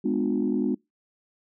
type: chord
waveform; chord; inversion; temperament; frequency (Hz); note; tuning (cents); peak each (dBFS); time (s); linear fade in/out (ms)
sine; G# diminished seventh; none; just; 207.7 / 249.2 / 299 / 358.8; G#3 / B3 / D4 / F4; 0 / +16 / +31 / +47; -27 / -26 / -27 / -29; 0.04-0.75; 10
effects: noise-tail reverb RT60 0.2 s tail -26 dB re dry + tanh soft clip ceiling -14 dBFS